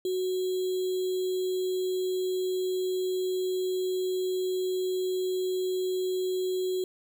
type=tone with sample-and-hold; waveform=sine; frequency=370 Hz; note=F#4; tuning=in tune; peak=-26 dBFS; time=0.05-6.84 s; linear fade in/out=2 ms; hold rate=3675 Hz; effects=none